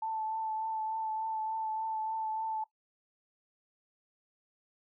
sine tone with vibrato, 880 Hz, A5, in tune, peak -32 dBFS, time 0.02-2.64 s, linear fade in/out 5 ms, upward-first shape triangle, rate 3.4 Hz, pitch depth 22 cents each way, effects noise-tail reverb RT60 0.1 s tail -18 dB re dry

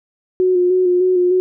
sine tone with vibrato, 363.3 Hz, F#4, 32 cents flat, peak -11 dBFS, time 0.4-1.4 s, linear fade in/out 0 ms, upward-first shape square, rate 3.3 Hz, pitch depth 25 cents each way, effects none

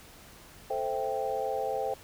sine chord, A minor seventh, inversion none, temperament equal, 440 / 523.3 / 659.3 / 784 Hz, A4 / C5 / E5 / G5, 0 / 0 / 0 / 0 cents, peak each -35 / -33 / -37 / -33 dBFS, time 0.7-1.94 s, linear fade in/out 5 ms, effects pink hiss -52 dBFS RMS until 2.03 s

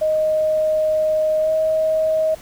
sine tone with pitch glide, 622.3 to 631.7 Hz, D#5 to D#5, 0 to +26 cents, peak -15 dBFS, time 0.01-2.35 s, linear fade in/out 10 ms, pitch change +26 cents, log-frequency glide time 1.41-1.51 s, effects pink hiss -43 dBFS RMS until 2.41 s

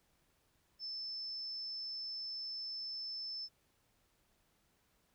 sine tone, 5274 Hz, E8, in tune, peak -40 dBFS, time 0.79-3.49 s, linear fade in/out 50 ms, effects pink hiss -75 dBFS RMS until 5.14 s

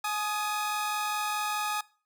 sawtooth tone pair together, 844.6 / 1244.5 Hz, G#5 / D#6, +29 / 0 cents, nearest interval perfect fifth, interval 671 cents, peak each -28 dBFS, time 0.04-1.81 s, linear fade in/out 5 ms, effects noise-tail reverb RT60 0.4 s tail -22 dB re dry

